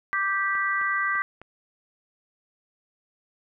sine chord, G major, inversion second, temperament just, 1176 / 1568 / 1960 Hz, D6 / G6 / B6, +2 / 0 / -14 cents, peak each -27 dBFS, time 0.13-1.22 s, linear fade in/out 0 ms
clicks, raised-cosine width 0.5 ms, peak -28 dBFS, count 4, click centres 0.553 / 0.814 / 1.154 / 1.416 s
effects none

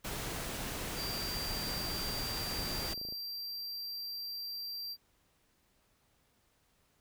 pink noise, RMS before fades -39 dBFS, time 0.04-2.94 s, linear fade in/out 10 ms
square tone, 4715 Hz, D8, 6 cents sharp, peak -39 dBFS, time 0.95-4.97 s, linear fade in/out 50 ms
click train, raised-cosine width 2 ms, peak -36 dBFS, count 12, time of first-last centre 2.72-3.124 s, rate 27.2 Hz
effects pink hiss -72 dBFS RMS until 7 s

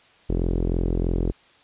sawtooth tone with low-pass filter, 43.13 Hz, F1, 21 cents flat, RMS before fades -23 dBFS, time 0.29-1.32 s, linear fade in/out 10 ms, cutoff 390 Hz, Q 2.3, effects white hiss -55 dBFS RMS until 1.63 s + resampled to 8000 Hz

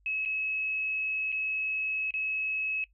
sine tone with dropouts, 2575 Hz, E7, 41 cents flat, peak -29 dBFS, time 0.06-2.84 s, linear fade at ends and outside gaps 1 ms, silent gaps 0.251-0.258 / 1.319-1.325 / 2.107-2.139 s, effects noise-tail reverb RT60 0.1 s tail -20 dB re dry + added 50 Hz sine -62 dBFS peak until 2.93 s

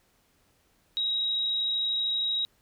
sine tone with amplitude modulation, 3818 Hz, A#7, 41 cents sharp, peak -24 dBFS, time 0.97-2.45 s, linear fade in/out 0 ms, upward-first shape sine, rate 113 Hz, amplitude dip 25%, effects pink hiss -67 dBFS RMS until 2.61 s

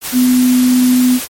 sine tone in noise, 251.3 Hz, B3, 30 cents sharp, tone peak -7 dBFS, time 0.12-1.2 s, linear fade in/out 50 ms, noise white, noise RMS -22 dBFS, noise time 0.01-1.28 s, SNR +12 dB, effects MP3 64 kbps

